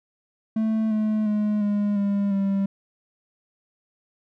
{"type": "tone with pitch steps", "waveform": "triangle", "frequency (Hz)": [220, 215.1, 210.3, 205.6, 201, 196.56], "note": ["A3", "A3", "G#3", "G#3", "G3", "G3"], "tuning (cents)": [0, -39, 22, -17, 44, 5], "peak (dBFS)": -18, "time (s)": [0.56, 2.66], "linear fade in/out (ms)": 5, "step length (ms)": 350, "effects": []}